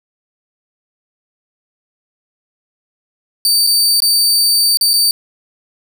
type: tone with dropouts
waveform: sawtooth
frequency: 4608 Hz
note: D8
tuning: 34 cents flat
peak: -7 dBFS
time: 3.45-5.11 s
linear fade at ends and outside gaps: 1 ms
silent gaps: 3.667-3.672 / 4.003-4.021 / 4.772-4.811 / 4.934-4.938 s
effects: none